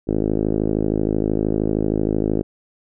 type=tone with low-pass filter; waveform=5% pulse; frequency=53 Hz; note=G#1; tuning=36 cents sharp; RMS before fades=-20 dBFS; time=0.07-2.43 s; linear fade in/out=20 ms; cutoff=360 Hz; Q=1.8; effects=none